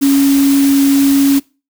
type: tone in noise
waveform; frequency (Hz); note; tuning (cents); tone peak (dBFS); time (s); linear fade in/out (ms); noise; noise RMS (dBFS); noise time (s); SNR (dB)
sine; 277.2; C#4; 0; -7; 0.01-1.4; 20; white; -22; 0.01-1.4; +12
effects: noise-tail reverb RT60 0.3 s tail -22 dB re dry